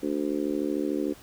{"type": "harmonic tone", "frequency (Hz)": 73.42, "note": "D2", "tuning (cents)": 0, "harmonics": [3, 4, 5, 6, 7], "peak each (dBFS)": [-35, -28, -31, -36, -36], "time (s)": [0.02, 1.14], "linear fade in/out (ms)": 20, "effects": ["pink hiss -51 dBFS RMS until 1.22 s"]}